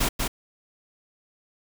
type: noise with echo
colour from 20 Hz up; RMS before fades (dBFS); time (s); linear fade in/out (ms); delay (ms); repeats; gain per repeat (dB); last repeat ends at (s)
pink; -23; 0-0.09; 10; 190; 1; -3; 0.28
effects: none